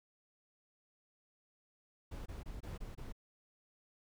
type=noise bursts; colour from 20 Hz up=brown; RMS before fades=-45 dBFS; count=6; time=2.11-3.125 s; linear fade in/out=10 ms; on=150 ms; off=23 ms; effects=none